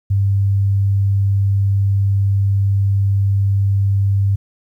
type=tone; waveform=sine; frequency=98.9 Hz; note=G2; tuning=16 cents sharp; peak=-12 dBFS; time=0.1-4.36 s; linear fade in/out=10 ms; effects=9-bit